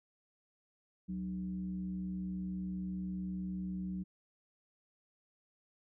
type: tone with frequency modulation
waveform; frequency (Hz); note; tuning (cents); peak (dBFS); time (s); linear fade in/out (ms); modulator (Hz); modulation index
sine; 185.2; F#3; +2; -36; 1.08-4.04; 20; 117; 0.45
effects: none